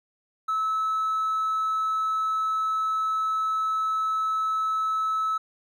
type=tone; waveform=triangle; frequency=1300 Hz; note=E6; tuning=24 cents flat; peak=-20 dBFS; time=0.48-5.38 s; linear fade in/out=10 ms; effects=tanh soft clip ceiling -19 dBFS